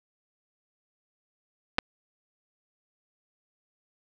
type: clicks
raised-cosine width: 0.3 ms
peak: -8 dBFS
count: 2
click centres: 1.784 / 1.788 s
effects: none